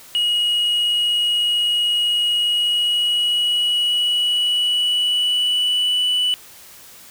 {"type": "tone with pitch glide", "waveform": "sine", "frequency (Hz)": [2896, 2971], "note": ["F#7", "F#7"], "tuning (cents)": [-38, 6], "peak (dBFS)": -13, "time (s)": [0.15, 6.34], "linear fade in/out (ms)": 0, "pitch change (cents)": 44, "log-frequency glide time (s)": [2.37, 6.1], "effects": ["tanh soft clip ceiling -15 dBFS", "white hiss -43 dBFS RMS until 7.1 s"]}